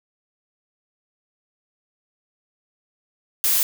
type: noise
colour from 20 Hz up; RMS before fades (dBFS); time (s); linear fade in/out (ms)
blue; -19; 3.44-3.63; 0
effects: none